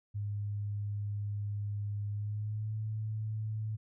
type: tone with pitch glide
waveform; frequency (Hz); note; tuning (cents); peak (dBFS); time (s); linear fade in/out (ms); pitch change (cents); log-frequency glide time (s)
sine; 102.8 to 108.54; G#2 to A2; -17 to -23; -33; 0.14-3.77; 20; +94; 2.09-2.75
effects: none